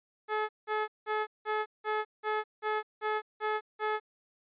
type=tone bursts; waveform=15% pulse; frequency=428.6 Hz; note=A4; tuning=45 cents flat; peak=-22 dBFS; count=10; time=0.28-4 s; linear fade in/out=50 ms; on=210 ms; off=180 ms; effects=resampled to 8000 Hz